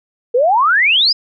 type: exponential sweep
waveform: sine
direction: up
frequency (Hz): 458.4 to 5170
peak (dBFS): -9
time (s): 0.34-1.13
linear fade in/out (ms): 10
effects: none